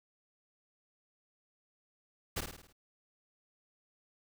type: noise with echo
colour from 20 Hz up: pink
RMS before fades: -35 dBFS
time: 2.36-2.41 s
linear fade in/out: 10 ms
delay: 53 ms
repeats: 6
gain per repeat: -5 dB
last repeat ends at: 2.728 s
effects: none